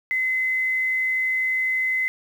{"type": "tone with quantisation", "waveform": "sine", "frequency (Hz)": 2043, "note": "C7", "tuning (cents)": -42, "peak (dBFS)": -20, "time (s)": [0.11, 2.08], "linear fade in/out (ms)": 0, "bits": 8, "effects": []}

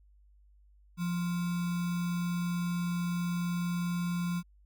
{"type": "tone with sample-and-hold", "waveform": "sine", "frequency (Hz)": 174.61, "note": "F3", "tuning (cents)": 0, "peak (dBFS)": -29, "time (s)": [0.97, 4.43], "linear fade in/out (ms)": 50, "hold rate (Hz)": 1225, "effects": ["added 50 Hz sine -58 dBFS peak until 4.65 s"]}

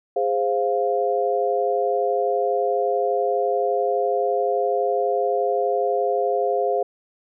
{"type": "chord", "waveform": "sine", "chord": "F minor", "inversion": "first", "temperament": "equal with one note detuned", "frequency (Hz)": [411.5, 523.3, 698.5], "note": ["Ab4", "C5", "F5"], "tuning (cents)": [-16, 0, 0], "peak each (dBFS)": -23, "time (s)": [0.16, 6.83], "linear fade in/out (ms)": 5, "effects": []}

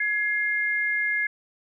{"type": "tone pair together", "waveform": "sine", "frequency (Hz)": [1680.3, 2117], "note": ["G#6", "C7"], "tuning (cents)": [20, 20], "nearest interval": "major third", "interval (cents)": 400, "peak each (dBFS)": -25, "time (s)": [0, 1.27], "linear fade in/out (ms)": 5, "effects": []}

